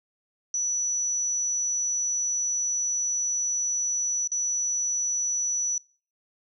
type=tone with dropouts; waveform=sine; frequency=5920 Hz; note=F#8; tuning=in tune; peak=-24 dBFS; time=0.54-5.78 s; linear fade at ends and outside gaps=2 ms; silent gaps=4.275-4.317 s; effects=noise-tail reverb RT60 0.4 s tail -25 dB re dry